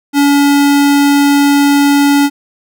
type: tone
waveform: square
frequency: 284.4 Hz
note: C#4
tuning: 45 cents sharp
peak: -7 dBFS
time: 0.13-2.3 s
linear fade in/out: 50 ms
effects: none